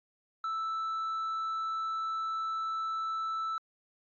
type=tone with tanh clipping; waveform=sine; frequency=1318.5 Hz; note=E6; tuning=in tune; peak=-32 dBFS; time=0.44-3.58 s; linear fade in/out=2 ms; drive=3 dB; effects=AAC 48 kbps

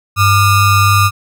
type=ring-modulated tone; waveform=square; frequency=650 Hz; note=E5; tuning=24 cents flat; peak=-5 dBFS; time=0.16-1.11 s; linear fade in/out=50 ms; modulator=551 Hz; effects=none

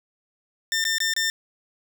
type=tone with dropouts; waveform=15% pulse; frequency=1800 Hz; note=A6; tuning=39 cents sharp; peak=-15 dBFS; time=0.72-1.3 s; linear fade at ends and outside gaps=1 ms; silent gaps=0.841-0.851 / 0.983-1.003 / 1.137-1.164 s; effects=none

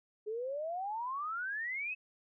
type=exponential sweep; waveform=sine; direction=up; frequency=415.5 to 2619 Hz; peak=-35 dBFS; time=0.26-1.95 s; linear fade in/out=20 ms; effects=none

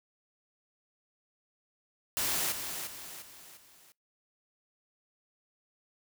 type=noise with echo; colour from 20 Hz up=white; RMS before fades=-31 dBFS; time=2.17-2.52 s; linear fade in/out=0 ms; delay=350 ms; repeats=4; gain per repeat=-7 dB; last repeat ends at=3.92 s; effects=noise-tail reverb RT60 0.2 s tail -25 dB re dry

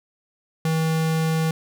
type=tone; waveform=square; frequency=160.5 Hz; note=E3; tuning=46 cents flat; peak=-20 dBFS; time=0.65-1.51 s; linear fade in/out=2 ms; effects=none

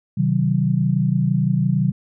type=chord; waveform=sine; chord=C diminished; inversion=none; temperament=just; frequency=130.81 / 156.98 / 188.37 Hz; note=C3 / Eb3 / Gb3; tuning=0 / +16 / +31 cents; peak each=-20 dBFS; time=0.17-1.92 s; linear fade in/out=10 ms; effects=none

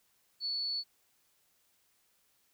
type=tone; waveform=sine; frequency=4435 Hz; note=C#8; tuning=in tune; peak=-32 dBFS; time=0.4-0.84 s; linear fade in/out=50 ms; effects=white hiss -72 dBFS RMS until 2.53 s

